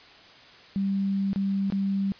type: tone with dropouts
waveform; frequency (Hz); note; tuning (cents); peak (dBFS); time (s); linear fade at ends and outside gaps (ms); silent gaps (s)
sine; 196; G3; 0; -23; 0.76-2.12; 0; 1.331-1.36 / 1.701-1.723
effects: white hiss -50 dBFS RMS until 2.19 s + resampled to 11025 Hz